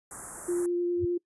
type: band-stop noise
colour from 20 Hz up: white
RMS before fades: -38 dBFS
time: 0.11-0.66 s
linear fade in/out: 2 ms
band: 1700 to 7300 Hz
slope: 48 dB/octave
type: tone with vibrato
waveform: sine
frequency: 350 Hz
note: F4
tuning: 4 cents sharp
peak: -25 dBFS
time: 0.48-1.18 s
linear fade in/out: 10 ms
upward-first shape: triangle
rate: 9.8 Hz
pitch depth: 11 cents each way
type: tone with exponential growth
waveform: sine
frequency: 94.2 Hz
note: F#2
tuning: 32 cents sharp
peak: -27 dBFS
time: 0.96-1.05 s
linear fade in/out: 5 ms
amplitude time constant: 18 ms
effects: noise-tail reverb RT60 0.1 s tail -24 dB re dry + resampled to 24000 Hz